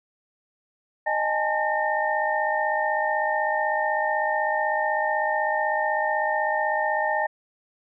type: tone cluster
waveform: sine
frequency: 618 / 820 / 876 / 1824 Hz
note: D#5 / G#5 / A5 / A#6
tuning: -12 / -22 / -8 / -38 cents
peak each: -27 dBFS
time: 1.06-7.27 s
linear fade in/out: 10 ms
effects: none